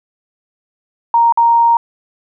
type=tone with dropouts; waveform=sine; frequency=932.3 Hz; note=A#5; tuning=in tune; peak=-7 dBFS; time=1.14-1.77 s; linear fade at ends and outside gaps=2 ms; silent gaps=1.324-1.374 s; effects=none